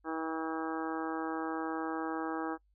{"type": "harmonic tone", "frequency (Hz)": 160.8, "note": "E3", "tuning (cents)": -43, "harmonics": [2, 3, 4, 5, 6, 7, 8, 9, 10], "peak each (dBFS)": [-36, -42, -48, -41, -45, -44, -44, -52, -46], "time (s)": [0.04, 2.58], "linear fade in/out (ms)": 50, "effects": ["noise-tail reverb RT60 0.1 s tail -24 dB re dry", "added 50 Hz sine -67 dBFS peak until 2.74 s"]}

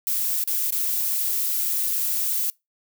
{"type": "noise with dropouts", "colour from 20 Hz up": "violet", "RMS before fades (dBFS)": -24, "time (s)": [0.07, 2.5], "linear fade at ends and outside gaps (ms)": 0, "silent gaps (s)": [[0.438, 0.475], [0.705, 0.724]], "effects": ["noise-tail reverb RT60 0.2 s tail -24 dB re dry"]}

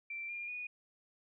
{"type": "tone with pitch steps", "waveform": "sine", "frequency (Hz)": [2348, 2404, 2462], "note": ["D7", "D7", "D#7"], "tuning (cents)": [-1, 40, -19], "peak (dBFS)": -39, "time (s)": [0.1, 0.67], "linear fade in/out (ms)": 5, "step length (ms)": 190, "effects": []}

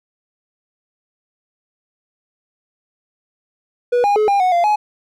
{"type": "tone with pitch steps", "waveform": "triangle", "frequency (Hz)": [487.1, 815, 426.9, 802, 736, 692, 842], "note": ["B4", "G#5", "G#4", "G5", "F#5", "F5", "G#5"], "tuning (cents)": [-24, -33, 48, 39, -9, -16, 24], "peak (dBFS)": -10, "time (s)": [3.92, 4.76], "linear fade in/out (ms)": 10, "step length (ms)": 120, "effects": []}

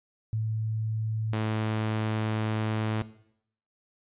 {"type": "tone pair in turn", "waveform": ["sine", "sawtooth"], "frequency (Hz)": [110, 109.11], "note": ["A2", "A2"], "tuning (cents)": [0, -14], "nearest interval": "unison", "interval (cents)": 14, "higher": "first", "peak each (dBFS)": [-26, -22], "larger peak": "second", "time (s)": [[0.33, 1.33], [1.33, 3.02]], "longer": "second", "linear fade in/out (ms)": 0, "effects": ["noise-tail reverb RT60 0.7 s tail -17 dB re dry", "resampled to 8000 Hz"]}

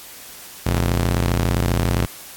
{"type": "ring-modulated tone", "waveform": "sawtooth", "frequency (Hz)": 87.5, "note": "F2", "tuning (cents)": 4, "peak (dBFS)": -10, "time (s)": [0.66, 2.06], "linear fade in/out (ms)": 5, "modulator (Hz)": 26.2, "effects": ["white hiss -39 dBFS RMS until 2.36 s", "AAC 64 kbps"]}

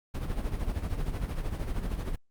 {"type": "noise with tremolo", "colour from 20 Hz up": "brown", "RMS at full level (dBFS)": -29, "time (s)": [0.14, 2.16], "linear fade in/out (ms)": 10, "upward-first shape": "sine", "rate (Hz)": 13, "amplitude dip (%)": 60, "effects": ["Opus 48 kbps"]}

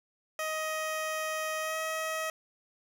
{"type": "tone with pitch glide", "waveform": "15% pulse", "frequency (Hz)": [628, 636], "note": ["D#5", "D#5"], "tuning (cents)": [16, 38], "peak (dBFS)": -25, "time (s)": [0.39, 2.3], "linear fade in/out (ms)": 2, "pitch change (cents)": 22, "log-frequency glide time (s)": [1.61, 1.77], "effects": []}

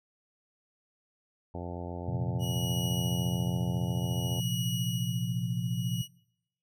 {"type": "harmonic tone", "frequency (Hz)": 87.5, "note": "F2", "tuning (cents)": 4, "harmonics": [1, 2, 3, 4, 5, 6, 7, 8, 9, 10], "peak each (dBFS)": [-39, -42, -44, -45, -46, -47, -47, -48, -49, -49], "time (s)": [1.54, 4.4], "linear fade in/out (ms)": 5}
{"type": "chord", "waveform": "sine", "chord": "Bb suspended second", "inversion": "none", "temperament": "equal", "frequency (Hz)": [116.54, 130.81, 174.61], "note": ["Bb2", "C3", "F3"], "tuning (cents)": [0, 0, 0], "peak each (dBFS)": -33, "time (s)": [2.08, 6.02], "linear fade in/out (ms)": 5}
{"type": "tone with tremolo", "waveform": "sawtooth", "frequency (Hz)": 2910, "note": "F#7", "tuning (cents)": -29, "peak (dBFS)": -32, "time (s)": [2.39, 6.08], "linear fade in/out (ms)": 50, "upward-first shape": "sine", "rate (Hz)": 0.56, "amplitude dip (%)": 80}
{"effects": ["noise-tail reverb RT60 0.8 s tail -24 dB re dry"]}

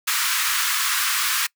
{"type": "high-pass noise", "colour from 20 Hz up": "pink", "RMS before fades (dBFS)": -22, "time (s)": [0.07, 1.47], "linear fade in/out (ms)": 10, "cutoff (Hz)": 1100, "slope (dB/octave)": 48, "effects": ["noise-tail reverb RT60 0.1 s tail -24 dB re dry"]}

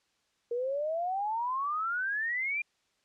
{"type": "exponential sweep", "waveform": "sine", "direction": "up", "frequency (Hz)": [466.2, 2426], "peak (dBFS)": -29, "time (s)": [0.51, 2.62], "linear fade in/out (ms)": 5, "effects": ["white hiss -73 dBFS RMS until 3.04 s", "low-pass 6000 Hz 12 dB/octave"]}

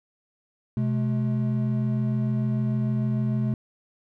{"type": "tone pair together", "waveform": "triangle", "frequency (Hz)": [126.75, 213.4], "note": ["B2", "G#3"], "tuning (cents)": [45, 47], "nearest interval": "major sixth", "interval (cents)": 902, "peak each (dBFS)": [-22, -24], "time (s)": [0.77, 3.54], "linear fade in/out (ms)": 2, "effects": []}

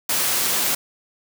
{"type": "high-pass noise", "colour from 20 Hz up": "white", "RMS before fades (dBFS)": -21, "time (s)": [0.09, 0.75], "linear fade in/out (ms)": 5, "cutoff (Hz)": 110, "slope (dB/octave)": 12, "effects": []}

